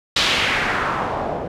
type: noise with low-pass filter sweep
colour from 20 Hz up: white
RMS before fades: -21 dBFS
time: 0.16-1.48 s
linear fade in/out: 5 ms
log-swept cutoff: 4000 to 530 Hz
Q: 1.8
effects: none